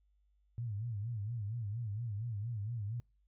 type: tone with vibrato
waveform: sine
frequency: 110 Hz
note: A2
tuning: in tune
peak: -36 dBFS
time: 0.58-3 s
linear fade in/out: 0 ms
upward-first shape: sine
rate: 4.3 Hz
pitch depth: 170 cents each way
effects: noise-tail reverb RT60 0.3 s tail -26 dB re dry + added 50 Hz sine -69 dBFS peak until 3.27 s